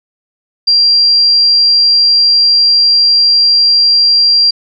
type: tone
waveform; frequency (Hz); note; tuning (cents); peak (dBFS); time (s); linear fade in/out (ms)
sine; 4748; D8; +18; -5; 0.67-4.51; 10
effects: none